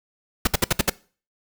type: noise bursts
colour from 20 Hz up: pink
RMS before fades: -18 dBFS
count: 6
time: 0.45-0.898 s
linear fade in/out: 5 ms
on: 23 ms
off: 62 ms
effects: noise-tail reverb RT60 0.4 s tail -22 dB re dry